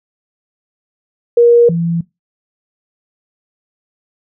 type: tone pair in turn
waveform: sine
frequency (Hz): 473.7 / 168.4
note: A#4 / E3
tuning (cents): +28 / +37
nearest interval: octave + tritone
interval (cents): 1791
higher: first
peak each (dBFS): -4 / -13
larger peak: first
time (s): 1.37-1.69 / 1.69-2.01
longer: neither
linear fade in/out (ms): 5
effects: noise-tail reverb RT60 0.2 s tail -20 dB re dry